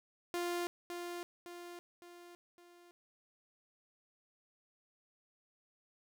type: tone with echo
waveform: sawtooth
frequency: 349.2 Hz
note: F4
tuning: in tune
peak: -31 dBFS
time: 0.34-0.67 s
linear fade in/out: 0 ms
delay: 560 ms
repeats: 4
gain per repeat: -6 dB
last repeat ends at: 2.91 s
effects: none